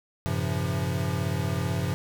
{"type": "tone cluster", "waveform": "square", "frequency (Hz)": [94.5, 110.3, 133.1, 170.8], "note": ["F#2", "A2", "C3", "F3"], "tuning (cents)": [37, 5, 30, -38], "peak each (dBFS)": [-31, -35, -31, -32], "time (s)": [0.26, 1.94], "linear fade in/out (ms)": 0, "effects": []}